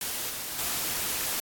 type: noise with level steps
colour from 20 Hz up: white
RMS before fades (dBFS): -32 / -35 / -30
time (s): 0.01-1.4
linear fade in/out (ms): 2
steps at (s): 0.29 / 0.58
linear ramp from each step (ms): 10
effects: AAC 64 kbps